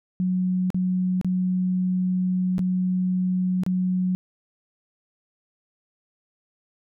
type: tone with dropouts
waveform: sine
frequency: 183.5 Hz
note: F#3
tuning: 14 cents flat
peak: -20 dBFS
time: 0.2-4.15 s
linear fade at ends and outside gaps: 0 ms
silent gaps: 0.703-0.745 / 1.213-1.246 / 2.582-2.592 / 3.635-3.664 s
effects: none